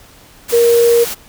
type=tone in noise; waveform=sine; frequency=470 Hz; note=A#4; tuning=14 cents sharp; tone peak=-7 dBFS; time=0.52-1.05 s; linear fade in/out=20 ms; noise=white; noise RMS=-23 dBFS; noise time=0.48-1.15 s; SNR=+13 dB; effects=pink hiss -43 dBFS RMS until 1.28 s